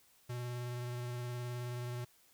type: tone with vibrato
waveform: square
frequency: 122.2 Hz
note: B2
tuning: 18 cents flat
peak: -39 dBFS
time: 0.29-2.05 s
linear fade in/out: 10 ms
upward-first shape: triangle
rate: 19 Hz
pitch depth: 22 cents each way
effects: white hiss -67 dBFS RMS until 2.33 s